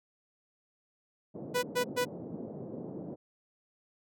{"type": "band-pass noise", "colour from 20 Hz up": "pink", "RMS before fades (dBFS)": -42, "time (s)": [1.34, 3.16], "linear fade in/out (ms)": 20, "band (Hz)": [150, 560], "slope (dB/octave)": 24}
{"type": "tone bursts", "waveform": "sawtooth", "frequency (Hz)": 493.8, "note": "B4", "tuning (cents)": 0, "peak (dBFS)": -23, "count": 3, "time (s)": [1.54, 2.053], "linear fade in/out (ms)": 20, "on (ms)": 91, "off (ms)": 120}
{"effects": []}